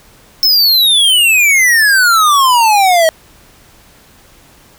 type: exponential sweep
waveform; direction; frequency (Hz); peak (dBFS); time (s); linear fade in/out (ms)
square; down; 5330 to 631; -7; 0.43-3.09; 0
effects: pink hiss -44 dBFS RMS until 4.78 s

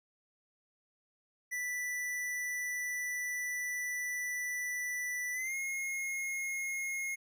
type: tone with pitch glide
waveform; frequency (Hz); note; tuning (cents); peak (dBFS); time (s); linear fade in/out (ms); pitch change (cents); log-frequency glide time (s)
square; 1975.5 to 2154; B6 to C7; 0 to +50; -35; 1.51-7.16; 20; +150; 5.33-5.55
effects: none

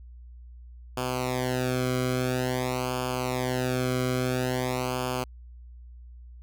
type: tone with flanger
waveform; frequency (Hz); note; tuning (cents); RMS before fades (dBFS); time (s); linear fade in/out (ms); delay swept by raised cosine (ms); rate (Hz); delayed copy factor
sawtooth; 126.9; B2; +47; -28; 0.97-5.24; 5; 0.51 to 1.12; 0.49; -0.95
effects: added 60 Hz sine -43 dBFS peak until 6.42 s

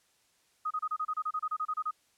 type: tone bursts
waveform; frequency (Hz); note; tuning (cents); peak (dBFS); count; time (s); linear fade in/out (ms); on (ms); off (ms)
sine; 1251; D#6; +9; -29; 15; 0.65-1.911; 10; 57; 29
effects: white hiss -69 dBFS RMS until 2.17 s + low-pass 10000 Hz 12 dB/octave

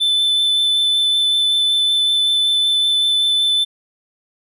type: tone with vibrato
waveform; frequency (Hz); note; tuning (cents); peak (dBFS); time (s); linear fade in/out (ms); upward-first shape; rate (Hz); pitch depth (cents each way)
triangle; 3520; A7; 0; -12; 0-3.65; 20; triangle; 5.3; 10
effects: none

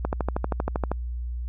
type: click train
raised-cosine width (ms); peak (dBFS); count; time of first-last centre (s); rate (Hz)
1; -11; 12; 0.05-0.916; 12.7
effects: added 60 Hz sine -28 dBFS peak until 1.48 s

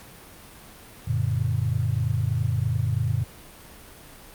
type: chord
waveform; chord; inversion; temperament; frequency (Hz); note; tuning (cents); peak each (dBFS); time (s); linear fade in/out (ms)
sine; Gb augmented; none; just; 92.5 / 115.62 / 144.53; Gb2 / Bb2 / D3; 0 / -14 / -27; -27 / -24 / -28; 1.07-3.24; 10
effects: pink hiss -46 dBFS RMS until 4.34 s + Opus 48 kbps

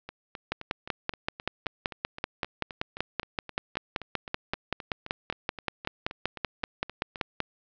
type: two click trains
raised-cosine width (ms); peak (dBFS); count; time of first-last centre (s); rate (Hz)
0.3; -22 / -11; 28 / 37; 0.09-7.158 / 0.52-7.403; 3.82 / 5.23
effects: low-pass 5000 Hz 12 dB/octave

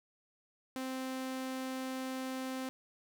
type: tone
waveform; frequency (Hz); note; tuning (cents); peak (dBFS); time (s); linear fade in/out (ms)
sawtooth; 260.8; C4; -5; -33; 0.76-2.69; 0
effects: none

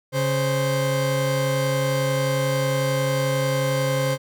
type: tone pair together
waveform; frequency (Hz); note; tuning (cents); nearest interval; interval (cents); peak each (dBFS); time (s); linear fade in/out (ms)
40% pulse; 138.59 / 523.2; C#3 / C5; 0 / 0; octave + major seventh; 2300; -22; 0.12-4.18; 50
effects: none

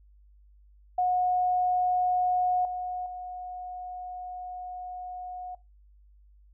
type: tone with level steps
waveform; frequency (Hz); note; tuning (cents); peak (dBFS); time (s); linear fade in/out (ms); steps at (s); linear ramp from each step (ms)
sine; 727; F#5; -31; -22 / -30 / -35; 0.98-5.55; 5; 2.65 / 3.06; 2
effects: noise-tail reverb RT60 0.2 s tail -18 dB re dry + added 50 Hz sine -54 dBFS peak until 6.53 s

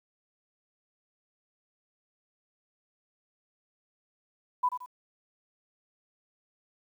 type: tone with echo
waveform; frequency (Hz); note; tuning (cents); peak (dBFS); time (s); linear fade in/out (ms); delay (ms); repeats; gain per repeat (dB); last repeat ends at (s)
sine; 995; B5; +13; -22; 4.63-4.69; 10; 86; 2; -9; 4.862
effects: 10-bit

